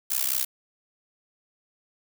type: noise with amplitude modulation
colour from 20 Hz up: blue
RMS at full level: -22 dBFS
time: 0.1-0.45 s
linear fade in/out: 10 ms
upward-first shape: sine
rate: 64.8 Hz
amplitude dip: 100%
effects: none